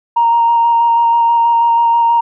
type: tone with vibrato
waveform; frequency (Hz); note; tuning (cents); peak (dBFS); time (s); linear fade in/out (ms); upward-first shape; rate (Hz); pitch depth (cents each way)
sine; 932.3; A#5; 0; -7; 0.16-2.21; 10; square; 6.2; 10
effects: tanh soft clip ceiling -3 dBFS